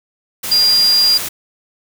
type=tone in noise; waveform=sine; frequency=4800 Hz; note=D8; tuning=37 cents sharp; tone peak=-9 dBFS; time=0.51-1.18 s; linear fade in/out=10 ms; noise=white; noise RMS=-23 dBFS; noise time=0.43-1.29 s; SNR=+11 dB; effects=none